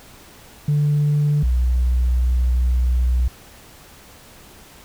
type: tone pair in turn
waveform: sine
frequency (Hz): 147.2 / 61.89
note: D3 / B1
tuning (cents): +4 / +4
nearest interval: octave + minor third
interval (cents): 1500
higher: first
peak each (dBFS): -13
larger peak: neither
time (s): 0.68-1.43 / 1.43-3.28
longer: second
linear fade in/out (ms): 5
effects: tanh soft clip ceiling -12 dBFS + pink hiss -45 dBFS RMS until 4.84 s